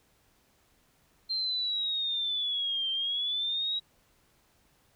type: linear two-way sweep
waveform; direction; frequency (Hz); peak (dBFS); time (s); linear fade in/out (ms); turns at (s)
sine; down then up; 4172 to 3136 to 3853; -28; 1.29-3.8; 20; 2.9
effects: pink hiss -67 dBFS RMS until 4.95 s